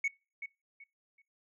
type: tone with echo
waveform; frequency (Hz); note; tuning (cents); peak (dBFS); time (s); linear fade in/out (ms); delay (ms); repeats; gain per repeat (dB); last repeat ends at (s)
sine; 2217; C#7; 0; -25; 0.04-0.08; 5; 380; 3; -12; 1.22
effects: noise-tail reverb RT60 0.3 s tail -25 dB re dry + tanh soft clip ceiling -27 dBFS